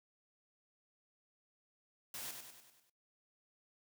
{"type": "noise with echo", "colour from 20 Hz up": "white", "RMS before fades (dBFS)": -45, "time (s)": [2.14, 2.31], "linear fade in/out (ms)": 2, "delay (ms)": 98, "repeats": 6, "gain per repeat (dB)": -5, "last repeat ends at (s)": 2.898, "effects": ["noise-tail reverb RT60 0.2 s tail -20 dB re dry", "high-pass 100 Hz 12 dB/octave"]}